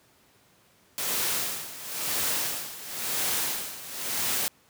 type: noise with tremolo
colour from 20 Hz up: white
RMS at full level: -27 dBFS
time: 0.98-4.48 s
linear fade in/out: 0 ms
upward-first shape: sine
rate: 0.97 Hz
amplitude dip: 80%
effects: pink hiss -61 dBFS RMS until 4.69 s + high-pass 100 Hz 12 dB/octave